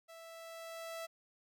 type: tone with level ramp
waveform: sawtooth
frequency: 659.3 Hz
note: E5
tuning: in tune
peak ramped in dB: -48 to -37 dBFS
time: 0.08-1.07 s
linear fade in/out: 20 ms
effects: none